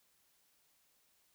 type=silence; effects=white hiss -73 dBFS RMS until 1.34 s